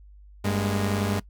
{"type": "tone cluster", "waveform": "sawtooth", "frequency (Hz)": [97.5, 206.1, 233.8], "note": ["G2", "G#3", "A#3"], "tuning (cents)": [-9, -13, 5], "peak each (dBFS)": [-22, -23, -31], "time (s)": [0.44, 1.2], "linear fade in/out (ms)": 10, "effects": ["noise-tail reverb RT60 0.1 s tail -21 dB re dry", "added 50 Hz sine -46 dBFS peak until 1.29 s"]}